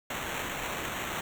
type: noise with sample-and-hold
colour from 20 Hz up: white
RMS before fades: -35 dBFS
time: 0.1-1.21 s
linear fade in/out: 5 ms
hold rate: 4900 Hz
effects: none